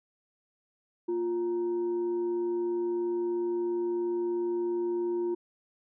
sine tone with frequency modulation, 350.5 Hz, F4, 6 cents sharp, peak -27 dBFS, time 1.08-5.35 s, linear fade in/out 10 ms, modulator 584 Hz, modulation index 0.27, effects none

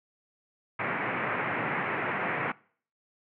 white band-pass noise, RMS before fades -31 dBFS, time 0.79-2.52 s, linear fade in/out 5 ms, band 110 to 2300 Hz, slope 48 dB/octave, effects noise-tail reverb RT60 0.5 s tail -23 dB re dry

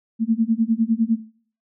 sine tone with tremolo, 225.4 Hz, A3, 42 cents sharp, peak -12 dBFS, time 0.19-1.2 s, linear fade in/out 50 ms, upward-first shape sine, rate 9.9 Hz, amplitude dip 100%, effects noise-tail reverb RT60 0.5 s tail -18 dB re dry

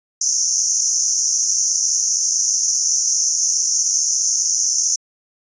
pink band-pass noise, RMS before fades -18 dBFS, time 0.21-4.96 s, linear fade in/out 5 ms, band 5700 to 6700 Hz, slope 96 dB/octave, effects resampled to 16000 Hz

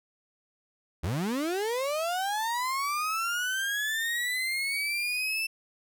35% pulse linear sweep, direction up, 70.4 to 2663 Hz, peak -26 dBFS, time 1.03-5.47 s, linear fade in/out 10 ms, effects none

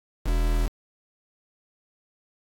triangle tone with quantisation, 40.73 Hz, E1, 20 cents flat, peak -18 dBFS, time 0.24-0.7 s, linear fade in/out 50 ms, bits 5, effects AAC 48 kbps

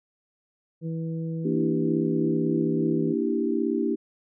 harmonic tone, 163.2 Hz, E3, 17 cents flat, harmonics 1 / 2 / 3, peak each -28 / -37 / -39 dBFS, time 0.81-3.15 s, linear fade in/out 50 ms
sine chord, E half-diminished seventh, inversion second, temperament equal, 233.1 / 293.7 / 329.6 / 392 Hz, Bb3 / D4 / E4 / G4, 0 / 0 / 0 / 0 cents, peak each -28 dBFS, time 1.44-3.96 s, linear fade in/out 20 ms
effects none

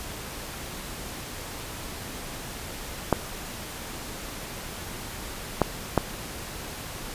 clicks, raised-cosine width 1 ms, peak -4 dBFS, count 3, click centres 3.127 / 5.617 / 5.977 s, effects pink hiss -37 dBFS RMS until 7.14 s + resampled to 32000 Hz

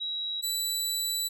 sine / 20% pulse tone pair in turn, 3866 / 3959 Hz, B7 / B7, -38 / +3 cents, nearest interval unison, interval 41 cents, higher second, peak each -30 / -22 dBFS, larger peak second, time 0-0.42 / 0.42-1.29 s, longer second, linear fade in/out 20 ms, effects none

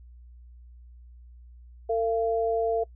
sine tone pair together, 452.2 / 683 Hz, A4 / F5, +47 / -39 cents, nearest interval perfect fifth, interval 714 cents, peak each -24 / -27 dBFS, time 1.89-2.84 s, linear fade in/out 10 ms, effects noise-tail reverb RT60 0.1 s tail -23 dB re dry + added 60 Hz sine -46 dBFS peak until 2.95 s

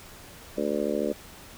harmonic tone, 73.42 Hz, D2, in tune, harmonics 3 / 4 / 5 / 6 / 7 / 8, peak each -32 / -32 / -32 / -32 / -32 / -32 dBFS, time 0.57-1.13 s, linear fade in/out 10 ms, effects pink hiss -47 dBFS RMS until 1.57 s

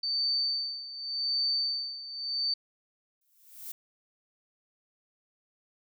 sine tone with tremolo, 4569 Hz, D8, 48 cents flat, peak -25 dBFS, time 0.03-2.54 s, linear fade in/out 5 ms, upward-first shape sine, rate 0.87 Hz, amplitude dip 80%
violet noise with exponential growth, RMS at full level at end -37 dBFS, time 3.21-3.72 s, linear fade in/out 5 ms, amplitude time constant 110 ms
effects none

